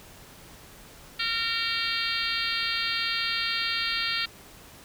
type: harmonic tone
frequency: 459.3 Hz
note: A#4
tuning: 26 cents flat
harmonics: 3 / 4 / 5 / 6 / 7 / 8 / 9 / 10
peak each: -34 / -34 / -34 / -34 / -34 / -34 / -34 / -34 dBFS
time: 1.19-4.26 s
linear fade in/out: 10 ms
effects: pink hiss -49 dBFS RMS until 4.84 s